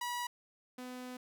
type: tone pair in turn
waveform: sawtooth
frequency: 970 / 251.3 Hz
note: B5 / B3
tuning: -31 / +30 cents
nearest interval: octave + major seventh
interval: 2339 cents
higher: first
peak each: -32 / -39 dBFS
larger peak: first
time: 0.01-0.27 / 0.78-1.17 s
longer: second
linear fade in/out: 5 ms
effects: none